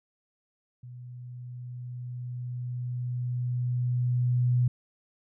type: tone with level ramp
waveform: sine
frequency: 123.47 Hz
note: B2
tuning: in tune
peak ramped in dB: -41 to -20 dBFS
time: 0.83-4.68 s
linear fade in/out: 5 ms
effects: none